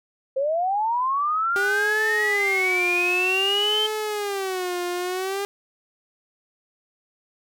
sine linear sweep, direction up, 518 to 3136 Hz, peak -20 dBFS, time 0.36-3.87 s, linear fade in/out 10 ms
sawtooth tone with vibrato, 390.2 Hz, G4, 8 cents flat, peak -21 dBFS, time 1.56-5.45 s, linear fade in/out 0 ms, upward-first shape sine, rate 0.53 Hz, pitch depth 170 cents each way
effects none

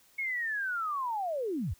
sine linear sweep, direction down, 2204 to 56.9 Hz, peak -30 dBFS, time 0.18-1.74 s, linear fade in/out 10 ms, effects white hiss -63 dBFS RMS until 1.79 s

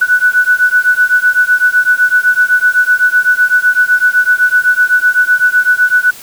sine beating tone pair, 1480 / 1487.9 Hz, F#6 / F#6, 0 / +9 cents, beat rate 7.9 Hz, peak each -10 dBFS, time 0.01-6.11 s, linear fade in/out 10 ms, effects white hiss -33 dBFS RMS until 6.22 s

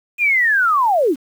sine linear sweep, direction down, 2489 to 233.1 Hz, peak -12 dBFS, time 0.18-1.16 s, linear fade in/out 50 ms, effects 7-bit

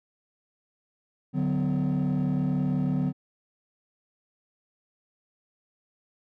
triangle chord, B minor, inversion first, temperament equal with one note detuned, 146.83 / 185 / 253.2 Hz, D3 / F#3 / B3, 0 / 0 / +43 cents, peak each -24 / -25 / -25 dBFS, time 1.33-3.13 s, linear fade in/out 50 ms, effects tanh soft clip ceiling -18 dBFS

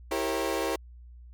30% pulse chord, E diminished seventh, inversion none, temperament equal with one note detuned, 329.6 / 392 / 466.2 / 543 Hz, E4 / G4 / Bb4 / Db5, 0 / 0 / 0 / -36 cents, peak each -30 dBFS, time 0.11-0.76 s, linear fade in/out 5 ms, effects added 60 Hz sine -45 dBFS peak until 1.33 s + MP3 96 kbps

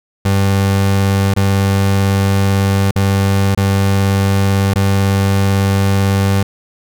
30% pulse tone with dropouts, 98 Hz, G2, in tune, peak -8 dBFS, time 0.25-6.43 s, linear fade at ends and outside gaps 5 ms, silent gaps 1.34-1.363 / 2.911-2.958 / 3.549-3.574 / 4.739-4.757 s, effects none

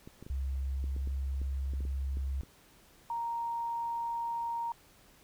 clicks, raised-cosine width 3 ms, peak -33 dBFS, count 12, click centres 0.075 / 0.226 / 0.265 / 0.841 / 0.964 / 1.074 / 1.416 / 1.736 / 1.806 / 1.852 / 2.171 / 2.434 s
sine tone with pitch glide, 67.1 to 67.61 Hz, C2 to C#2, +44 to -43 cents, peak -31 dBFS, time 0.3-2.41 s, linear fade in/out 0 ms, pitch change +13 cents, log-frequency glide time 0.65-0.83 s
sine tone, 932.3 Hz, A#5, in tune, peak -32 dBFS, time 3.1-4.72 s, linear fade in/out 2 ms
effects pink hiss -61 dBFS RMS until 5.23 s

